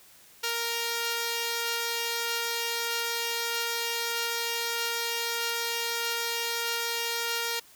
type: tone pair together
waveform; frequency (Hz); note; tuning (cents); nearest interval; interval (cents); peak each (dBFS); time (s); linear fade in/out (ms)
5% pulse; 466.2 / 1397; A#4 / F6; 0 / 0; octave + perfect fifth; 1900; -17 / -26; 0.43-7.6; 10
effects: white hiss -55 dBFS RMS until 7.75 s